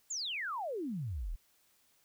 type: exponential sweep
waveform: sine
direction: down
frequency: 7470 to 32.42 Hz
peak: -35 dBFS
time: 0.1-1.36 s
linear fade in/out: 10 ms
effects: white hiss -70 dBFS RMS until 2.04 s